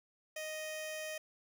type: tone with notch filter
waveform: 15% pulse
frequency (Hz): 622.3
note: D#5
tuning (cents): 0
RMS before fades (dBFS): -42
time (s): 0.36-1.18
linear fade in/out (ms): 5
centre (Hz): 1300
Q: 1.9
effects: none